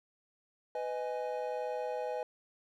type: chord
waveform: triangle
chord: G# minor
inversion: first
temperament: equal with one note detuned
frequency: 500.5 / 622.3 / 830.6 Hz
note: B4 / D#5 / G#5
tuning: +23 / 0 / 0 cents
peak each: -35 / -37 / -38 dBFS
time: 0.75-2.23 s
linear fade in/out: 2 ms
effects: none